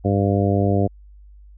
harmonic tone, 99.6 Hz, G2, 28 cents sharp, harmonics 1 / 2 / 3 / 4 / 5 / 6 / 7, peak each -19 / -22 / -24 / -25 / -26 / -27 / -27 dBFS, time 0.04-0.88 s, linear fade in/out 20 ms, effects added 50 Hz sine -42 dBFS peak until 1.57 s

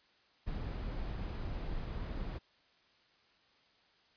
brown noise, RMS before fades -39 dBFS, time 0.46-2.39 s, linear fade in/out 20 ms, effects white hiss -68 dBFS RMS until 4.16 s + resampled to 11025 Hz

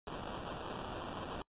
violet noise with sample-and-hold, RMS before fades -43 dBFS, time 0.07-1.42 s, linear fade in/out 2 ms, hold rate 2100 Hz, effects noise-tail reverb RT60 0.1 s tail -25 dB re dry + resampled to 8000 Hz

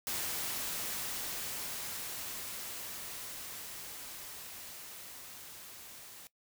white noise with level ramp, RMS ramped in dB -36 to -51 dBFS, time 0.07-6.27 s, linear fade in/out 0 ms, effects noise-tail reverb RT60 0.1 s tail -19 dB re dry

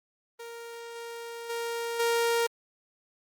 sawtooth tone with level steps, 466.2 Hz, A#4, in tune, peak -36 / -34 / -27 / -20 dBFS, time 0.39-2.47 s, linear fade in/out 10 ms, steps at 0.95 / 1.49 / 1.99 s, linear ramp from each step 10 ms, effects Opus 32 kbps

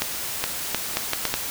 accelerating click train, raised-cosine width 0.2 ms, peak -4 dBFS, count 7, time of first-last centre 0.02-1.34 s, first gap 420 ms, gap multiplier 0.73, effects white hiss -30 dBFS RMS until 1.5 s

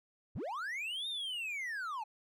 triangle linear two-way sweep, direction up then down, 49 to 3728 to 818 Hz, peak -35 dBFS, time 0.35-2.04 s, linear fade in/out 10 ms, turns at 1.08 s, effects none

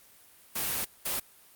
white noise bursts at uneven times, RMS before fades -31 dBFS, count 2, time 0.55-0.85 / 1.05-1.2 s, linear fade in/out 10 ms, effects white hiss -57 dBFS RMS until 1.55 s + Opus 32 kbps

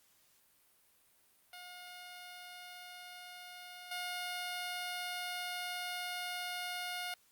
10% pulse tone with level steps, 717 Hz, F5, 45 cents sharp, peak -40 / -30 dBFS, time 1.53-7.14 s, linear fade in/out 2 ms, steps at 3.91 s, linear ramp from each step 5 ms, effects white hiss -69 dBFS RMS until 7.31 s + Opus 48 kbps

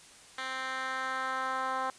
10% pulse tone with band-pass filter sweep, 261.6 Hz, C4, in tune, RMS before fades -34 dBFS, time 0.38-1.9 s, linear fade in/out 2 ms, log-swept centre 2400 to 1000 Hz, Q 1.5, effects white hiss -54 dBFS RMS until 1.98 s + resampled to 22050 Hz

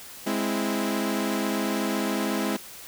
sawtooth chord, Ab augmented, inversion none, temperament equal, 207.7 / 261.6 / 329.6 Hz, Ab3 / C4 / E4, 0 / 0 / 0 cents, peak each -24 / -26 / -26 dBFS, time 0.26-2.57 s, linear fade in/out 10 ms, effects white hiss -43 dBFS RMS until 2.87 s

